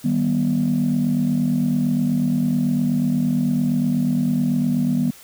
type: chord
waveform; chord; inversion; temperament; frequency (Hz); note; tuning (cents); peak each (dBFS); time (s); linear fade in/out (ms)
sine; Eb augmented; none; just; 155.56 / 194.45 / 243.1; Eb3 / G3 / B3; 0 / -14 / -27; -22 / -22 / -18; 0.04-5.11; 10
effects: tanh soft clip ceiling -11 dBFS + white hiss -45 dBFS RMS until 5.23 s